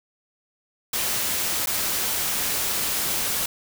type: noise with dropouts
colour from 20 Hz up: white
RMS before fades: -25 dBFS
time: 0.93-3.46 s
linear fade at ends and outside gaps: 5 ms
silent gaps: 1.66-1.67 s
effects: none